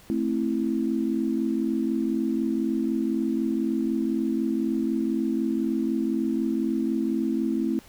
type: chord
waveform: sine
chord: A minor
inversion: none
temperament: just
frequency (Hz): 220 / 264 / 330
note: A3 / C4 / E4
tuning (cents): 0 / +16 / +2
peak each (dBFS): -27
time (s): 0.1-7.79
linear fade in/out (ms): 0
effects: pink hiss -52 dBFS RMS until 7.88 s